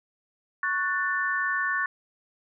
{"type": "chord", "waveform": "sine", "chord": "F# minor", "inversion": "second", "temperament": "just", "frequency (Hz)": [1110, 1480, 1776], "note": ["C#6", "F#6", "A6"], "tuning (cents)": [2, 0, 16], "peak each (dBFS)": [-30, -29, -27], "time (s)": [0.63, 1.86], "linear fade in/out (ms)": 2, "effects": []}